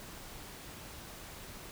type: silence
effects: pink hiss -48 dBFS RMS until 1.71 s